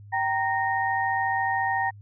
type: tone cluster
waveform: sine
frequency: 777 / 931 / 1853 Hz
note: G5 / A#5 / A#6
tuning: -16 / -2 / -11 cents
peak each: -26 / -28 / -27 dBFS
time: 0.12-1.91 s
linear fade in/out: 20 ms
effects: added 102 Hz sine -43 dBFS peak until 2.01 s